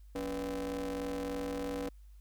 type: ring-modulated tone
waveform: 40% pulse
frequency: 103.83 Hz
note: G#2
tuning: in tune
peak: -31 dBFS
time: 0.15-1.89 s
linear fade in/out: 5 ms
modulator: 385 Hz
effects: added 50 Hz sine -51 dBFS peak until 2.2 s + white hiss -74 dBFS RMS until 2.2 s